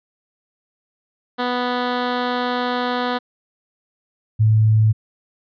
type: tone pair in turn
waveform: 10% pulse / sine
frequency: 246.9 / 109.1 Hz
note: B3 / A2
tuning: 0 / -14 cents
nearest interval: octave + major second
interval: 1414 cents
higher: first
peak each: -11 dBFS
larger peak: neither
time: 1.38-3.19 / 4.39-4.93 s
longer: first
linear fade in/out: 20 ms
effects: resampled to 11025 Hz